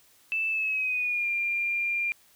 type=tone with pitch glide; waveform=sine; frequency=2640 to 2393 Hz; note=E7 to D7; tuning=+2 to +32 cents; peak=-25 dBFS; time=0.32-2.12 s; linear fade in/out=0 ms; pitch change=-170 cents; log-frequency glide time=0.49-1.29 s; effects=white hiss -60 dBFS RMS until 2.35 s